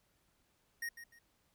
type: tone with echo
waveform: square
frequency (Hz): 1864.7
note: A#6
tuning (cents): 0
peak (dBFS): -38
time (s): 0.82-0.89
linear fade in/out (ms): 5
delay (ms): 150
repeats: 2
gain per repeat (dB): -11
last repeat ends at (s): 1.19
effects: pink hiss -75 dBFS RMS until 1.54 s